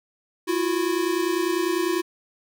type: tone pair together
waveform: square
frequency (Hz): 333.4 / 363.4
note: E4 / F#4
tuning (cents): +20 / -31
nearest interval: minor second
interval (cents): 149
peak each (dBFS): -25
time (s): 0.47-2.02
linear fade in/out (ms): 20
effects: none